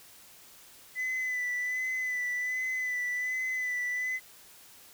sine tone with vibrato, 2002 Hz, B6, 23 cents sharp, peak -27 dBFS, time 0.95-4.2 s, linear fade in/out 50 ms, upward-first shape sine, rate 1.3 Hz, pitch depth 27 cents each way, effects tanh soft clip ceiling -28 dBFS + white hiss -54 dBFS RMS until 4.93 s

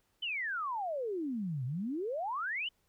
sine exponential two-way sweep, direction down then up, 3098 to 120 to 3098 Hz, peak -33 dBFS, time 0.22-2.69 s, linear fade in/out 10 ms, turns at 1.65 s, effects pink hiss -75 dBFS RMS until 2.88 s

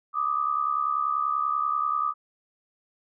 sine tone pair together, 1182 / 1252.3 Hz, D6 / D#6, +11 / +11 cents, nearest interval minor second, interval 100 cents, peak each -26 dBFS, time 0.13-2.14 s, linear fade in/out 50 ms, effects none

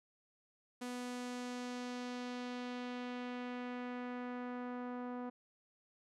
sawtooth tone with low-pass filter sweep, 246.9 Hz, B3, in tune, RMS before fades -43 dBFS, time 0.81-5.3 s, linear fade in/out 10 ms, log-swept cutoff 10000 to 1100 Hz, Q 1.1, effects none

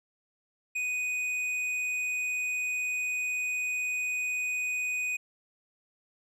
triangle tone with hard clipping, 2489 Hz, D#7, in tune, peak -30 dBFS, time 0.75-5.17 s, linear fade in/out 10 ms, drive 10 dB, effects none

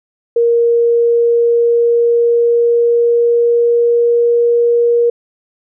sine tone with pitch glide, 469 to 473.1 Hz, A#4 to A#4, +11 to +26 cents, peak -8 dBFS, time 0.36-5.1 s, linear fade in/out 5 ms, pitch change +15 cents, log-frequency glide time 0.48-4.41 s, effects none

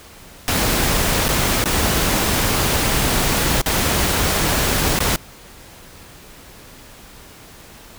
pink noise with dropouts, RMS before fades -18 dBFS, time 0.48-5.16 s, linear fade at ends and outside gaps 0 ms, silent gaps 1.282-1.289 / 1.64-1.657 / 3.615-3.661 / 4.99-5.004 s, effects pink hiss -42 dBFS RMS until 7.98 s

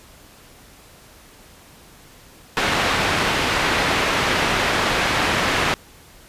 white low-pass noise, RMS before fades -20 dBFS, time 2.57-5.74 s, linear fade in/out 0 ms, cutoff 2400 Hz, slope 12 dB/octave, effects pink hiss -47 dBFS RMS until 6.28 s + resampled to 32000 Hz

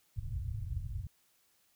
white low-pass noise, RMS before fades -38 dBFS, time 0.16-1.07 s, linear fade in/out 5 ms, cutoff 120 Hz, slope 48 dB/octave, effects white hiss -71 dBFS RMS until 1.75 s

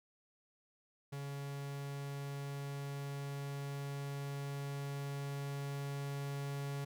45% pulse tone with level ramp, 140.5 Hz, C#3, 24 cents sharp, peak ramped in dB -41 to -38 dBFS, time 1.12-6.85 s, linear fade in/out 10 ms, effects none

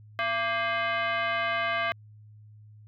sine tone with frequency modulation, 246.8 Hz, B3, 1 cent flat, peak -25 dBFS, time 0.19-1.92 s, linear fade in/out 0 ms, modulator 924 Hz, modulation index 2.5, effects added 106 Hz sine -48 dBFS peak until 2.87 s

